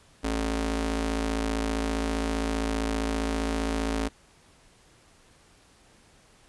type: ring-modulated tone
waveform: sawtooth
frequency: 164.81 Hz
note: E3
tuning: in tune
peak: -19 dBFS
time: 0.23-4.09 s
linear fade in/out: 20 ms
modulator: 110 Hz
effects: pink hiss -58 dBFS RMS until 6.48 s + resampled to 24000 Hz